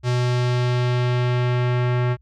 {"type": "tone with low-pass filter sweep", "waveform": "square", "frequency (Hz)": 123.47, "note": "B2", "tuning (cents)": 0, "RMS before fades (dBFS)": -20, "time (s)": [0.03, 2.17], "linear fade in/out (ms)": 50, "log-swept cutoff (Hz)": [5800, 2100], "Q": 1.1, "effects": ["added 62 Hz sine -52 dBFS peak until 2.21 s"]}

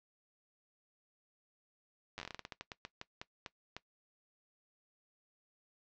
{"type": "slowing click train", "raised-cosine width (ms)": 0.2, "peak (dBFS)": -25, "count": 19, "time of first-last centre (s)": [2.18, 3.766], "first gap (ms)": 9, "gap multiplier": 1.23, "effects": ["noise-tail reverb RT60 0.1 s tail -18 dB re dry", "low-pass 5000 Hz 12 dB/octave"]}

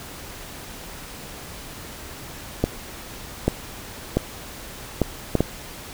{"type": "clicks", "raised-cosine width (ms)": 2, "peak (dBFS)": -4, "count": 6, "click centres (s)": [2.64, 3.48, 4.17, 5.017, 5.353, 5.406], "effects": ["pink hiss -38 dBFS RMS until 5.93 s"]}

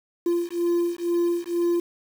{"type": "beating tone pair", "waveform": "sine", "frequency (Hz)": [343.8, 345.9], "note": ["F4", "F4"], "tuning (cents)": [-27, -17], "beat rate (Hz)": 2.1, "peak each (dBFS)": -22, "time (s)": [0.26, 1.8], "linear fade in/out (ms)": 5, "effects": ["tanh soft clip ceiling -18 dBFS", "7-bit"]}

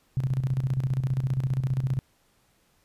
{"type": "tone with tremolo", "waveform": "sine", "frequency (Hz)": 130.81, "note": "C3", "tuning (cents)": 0, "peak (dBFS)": -21, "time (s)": [0.17, 1.99], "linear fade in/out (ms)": 0, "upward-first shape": "square", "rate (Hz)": 15, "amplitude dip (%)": 65, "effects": ["pink hiss -66 dBFS RMS until 2.84 s", "resampled to 32000 Hz"]}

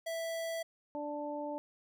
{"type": "tone", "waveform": "square", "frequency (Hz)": 659.3, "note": "E5", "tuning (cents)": 0, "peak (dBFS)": -36, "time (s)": [0.06, 0.63], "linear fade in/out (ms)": 10}
{"type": "harmonic tone", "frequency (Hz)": 293.9, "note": "D4", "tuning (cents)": 1, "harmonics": [1, 2, 3], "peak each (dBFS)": [-41, -39, -42], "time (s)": [0.95, 1.58], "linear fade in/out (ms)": 0}
{"effects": []}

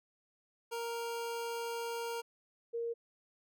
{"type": "tone pair in turn", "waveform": ["25% pulse", "sine"], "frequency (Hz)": [466.2, 466.2], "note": ["A#4", "A#4"], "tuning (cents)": [0, 0], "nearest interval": "unison", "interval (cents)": 0, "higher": "neither", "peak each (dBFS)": [-33, -34], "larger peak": "first", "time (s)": [[0.71, 2.22], [2.73, 2.94]], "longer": "first", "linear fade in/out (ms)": 20, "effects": []}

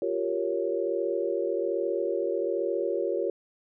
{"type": "chord", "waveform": "sine", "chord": "G half-diminished seventh", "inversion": "third", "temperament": "equal with one note detuned", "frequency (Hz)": [350.8, 392, 466.2, 554.4], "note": ["F4", "G4", "Bb4", "Db5"], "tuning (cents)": [8, 0, 0, 0], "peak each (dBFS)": -31, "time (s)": [0.02, 3.3], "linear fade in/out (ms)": 2, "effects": []}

